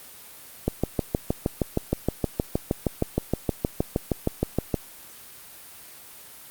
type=click train; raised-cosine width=2 ms; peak=-8 dBFS; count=27; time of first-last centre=0.68-4.742 s; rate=6.4 Hz; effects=white hiss -45 dBFS RMS until 6.5 s + Opus 32 kbps